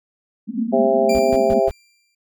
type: band-pass noise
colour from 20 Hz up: pink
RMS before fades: -24 dBFS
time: 0.47-1.6 s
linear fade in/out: 10 ms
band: 210 to 260 Hz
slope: 96 dB/octave
type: harmonic tone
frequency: 133.1 Hz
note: C3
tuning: 30 cents sharp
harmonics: 3 / 4 / 5 / 6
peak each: -19 / -20 / -17 / -26 dBFS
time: 0.72-1.7 s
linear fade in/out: 20 ms
type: tone with exponential decay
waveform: 20% pulse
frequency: 2370 Hz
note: D7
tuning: 15 cents sharp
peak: -21 dBFS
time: 1.09-2.15 s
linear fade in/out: 5 ms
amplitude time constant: 230 ms
type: noise bursts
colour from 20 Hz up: brown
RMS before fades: -28 dBFS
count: 4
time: 1.15-1.71 s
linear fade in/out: 0 ms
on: 35 ms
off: 140 ms
effects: none